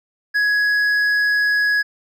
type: tone with hard clipping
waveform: sine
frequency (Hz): 1673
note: G#6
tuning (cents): +12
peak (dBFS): -16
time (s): 0.34-1.83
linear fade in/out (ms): 20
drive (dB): 5
effects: none

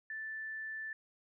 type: tone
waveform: sine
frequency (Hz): 1760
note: A6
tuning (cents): 0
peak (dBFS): -39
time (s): 0.1-0.93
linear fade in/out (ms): 2
effects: none

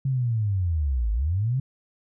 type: linear two-way sweep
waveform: sine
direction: down then up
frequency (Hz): 137.3 to 50.8 to 137.3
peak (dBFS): -21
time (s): 0.05-1.6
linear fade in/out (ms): 5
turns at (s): 1.12
effects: none

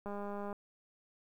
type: click train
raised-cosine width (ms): 1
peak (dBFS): -29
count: 96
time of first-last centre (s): 0.06-0.528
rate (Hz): 203
effects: 11-bit

